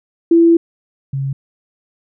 sine tone pair in turn, 335 / 136.45 Hz, E4 / C#3, +28 / -27 cents, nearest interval octave + major third, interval 1555 cents, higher first, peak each -6 / -17 dBFS, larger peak first, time 0.31-0.57 / 1.13-1.33 s, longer first, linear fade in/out 5 ms, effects none

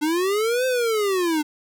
square linear two-way sweep, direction up then down, 293.7 to 521 to 293.7 Hz, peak -20 dBFS, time 0.01-1.43 s, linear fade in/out 20 ms, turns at 0.66 s, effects none

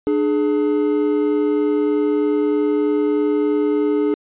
triangle tone pair together, 298.2 / 421.4 Hz, D4 / G#4, +27 / +25 cents, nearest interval tritone, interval 598 cents, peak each -16 dBFS, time 0.07-4.14 s, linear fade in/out 0 ms, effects resampled to 8000 Hz

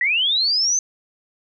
sine linear sweep, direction up, 1879 to 6272 Hz, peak -16 dBFS, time 0.01-0.79 s, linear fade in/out 2 ms, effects none

